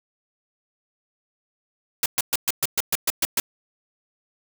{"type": "noise bursts", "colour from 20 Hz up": "white", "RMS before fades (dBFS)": -21, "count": 10, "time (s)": [2.03, 3.4], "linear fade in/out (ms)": 2, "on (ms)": 29, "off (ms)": 120, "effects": []}